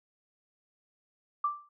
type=tone with exponential decay; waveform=sine; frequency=1174.7 Hz; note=D6; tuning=in tune; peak=-23 dBFS; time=1.44-1.69 s; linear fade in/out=5 ms; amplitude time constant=53 ms; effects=none

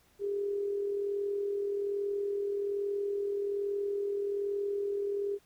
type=tone with amplitude modulation; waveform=sine; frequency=403.3 Hz; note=G4; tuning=49 cents sharp; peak=-28 dBFS; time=0.19-5.39 s; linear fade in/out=50 ms; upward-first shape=sine; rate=41.2 Hz; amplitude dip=40%; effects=pink hiss -66 dBFS RMS until 5.45 s

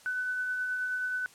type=tone with tremolo; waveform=sine; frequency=1500 Hz; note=F#6; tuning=23 cents sharp; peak=-28 dBFS; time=0.06-1.26 s; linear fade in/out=0 ms; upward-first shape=triangle; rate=9.4 Hz; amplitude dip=30%; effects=white hiss -56 dBFS RMS until 1.34 s + low-pass 10000 Hz 12 dB/octave

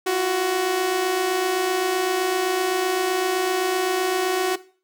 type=tone pair together; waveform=sawtooth; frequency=344 / 371.8 Hz; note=F4 / F#4; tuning=-26 / +8 cents; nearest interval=minor second; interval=134 cents; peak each=-25 / -16 dBFS; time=0.06-4.56 s; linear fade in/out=10 ms; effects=noise-tail reverb RT60 0.4 s tail -17 dB re dry

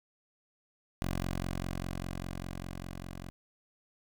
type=tone with level ramp; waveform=10% pulse; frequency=45.01 Hz; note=F#1; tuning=47 cents flat; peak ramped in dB=-23 to -34 dBFS; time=1.02-3.3 s; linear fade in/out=0 ms; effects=none

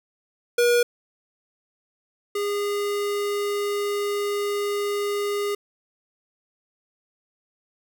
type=tone pair in turn; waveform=square; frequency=480.2 / 408.5 Hz; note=B4 / G#4; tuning=-49 / -29 cents; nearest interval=minor third; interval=280 cents; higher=first; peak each=-17 / -24 dBFS; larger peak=first; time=0.58-0.83 / 2.35-5.55 s; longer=second; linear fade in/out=5 ms; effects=none

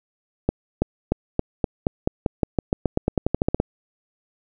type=accelerating click train; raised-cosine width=2 ms; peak=-5 dBFS; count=21; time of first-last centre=0.49-3.601 s; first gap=330 ms; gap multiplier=0.91; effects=none

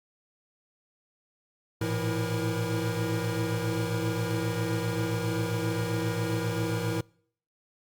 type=tone cluster; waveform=square; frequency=109.7 / 117.2 / 169.6 / 326 / 473.2 Hz; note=A2 / A#2 / E3 / E4 / A#4; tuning=-5 / +10 / +50 / -19 / +26 cents; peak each=-32 / -36 / -35 / -36 / -35 dBFS; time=1.81-7.01 s; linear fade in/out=5 ms; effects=noise-tail reverb RT60 0.6 s tail -26 dB re dry + Opus 48 kbps

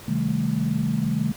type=chord; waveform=sine; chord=A half-diminished seventh; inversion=first; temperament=just; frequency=132 / 158.4 / 198 / 220 Hz; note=C3 / Eb3 / G3 / A3; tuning=+16 / +31 / +18 / 0 cents; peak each=-28 / -26 / -27 / -25 dBFS; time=0.08-1.32 s; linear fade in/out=5 ms; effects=pink hiss -43 dBFS RMS until 1.36 s

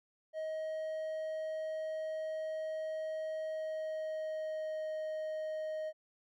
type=tone with pitch glide; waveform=triangle; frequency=630 to 624.2 Hz; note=D#5 to D#5; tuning=+21 to +5 cents; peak=-34 dBFS; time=0.33-5.93 s; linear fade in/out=50 ms; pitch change=-16 cents; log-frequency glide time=3.46-4.9 s; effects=none

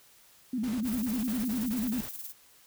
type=tone with vibrato; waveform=sine; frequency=233.1 Hz; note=A#3; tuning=in tune; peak=-28 dBFS; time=0.53-2.01 s; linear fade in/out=5 ms; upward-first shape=square; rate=10 Hz; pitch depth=150 cents each way
type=noise bursts; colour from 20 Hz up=pink; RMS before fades=-44 dBFS; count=7; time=0.63-2.094 s; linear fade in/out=10 ms; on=180 ms; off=34 ms
type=noise with tremolo; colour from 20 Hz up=violet; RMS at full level=-39 dBFS; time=0.82-2.34 s; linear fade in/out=50 ms; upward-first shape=square; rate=19 Hz; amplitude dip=50%
effects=white hiss -59 dBFS RMS until 2.66 s

